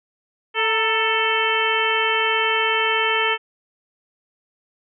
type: harmonic tone with a mistuned harmonic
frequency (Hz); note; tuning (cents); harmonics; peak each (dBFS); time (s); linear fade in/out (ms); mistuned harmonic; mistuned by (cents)
441.6; A4; +6; 1 / 2 / 3 / 4 / 5 / 6 / 7; -25 / -25 / -25 / -25 / -25 / -25 / -25; 0.54-3.38; 50; 2; +59
effects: none